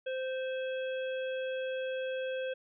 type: harmonic tone with a mistuned harmonic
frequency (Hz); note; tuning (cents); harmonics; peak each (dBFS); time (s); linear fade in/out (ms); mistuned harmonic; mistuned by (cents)
520; C5; -11; 1 / 3 / 5 / 6; -33 / -43 / -47 / -49; 0.06-2.54; 10; 6; +95
effects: none